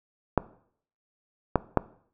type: clicks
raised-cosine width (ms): 1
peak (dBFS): -5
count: 3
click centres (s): 0.377 / 1.557 / 1.773
effects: noise-tail reverb RT60 0.6 s tail -19 dB re dry